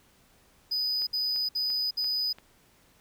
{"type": "tone bursts", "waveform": "triangle", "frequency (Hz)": 4982, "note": "D#8", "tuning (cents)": 1, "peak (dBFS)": -25, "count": 4, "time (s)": [0.71, 2.33], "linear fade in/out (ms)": 10, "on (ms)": 360, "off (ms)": 60}
{"type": "click train", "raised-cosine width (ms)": 0.3, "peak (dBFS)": -31, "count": 5, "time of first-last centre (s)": [1.02, 2.385], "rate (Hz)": 2.93}
{"effects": ["pink hiss -62 dBFS RMS until 3 s"]}